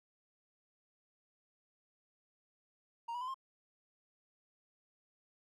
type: tone with pitch steps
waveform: triangle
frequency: 932 / 973.3 / 1016.4 / 1061.4 Hz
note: A#5 / B5 / B5 / C6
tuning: -1 / -26 / +49 / +24 cents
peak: -36 dBFS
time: 3.08-3.344 s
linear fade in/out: 10 ms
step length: 66 ms
effects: none